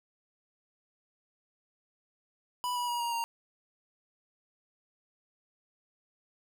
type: tone with pitch steps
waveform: square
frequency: 987 / 972.3 / 957.8 / 943.5 / 929.5 Hz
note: B5 / B5 / A#5 / A#5 / A#5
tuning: -1 / -27 / +47 / +21 / -5 cents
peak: -31 dBFS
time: 2.64-3.24 s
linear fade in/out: 0 ms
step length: 120 ms
effects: none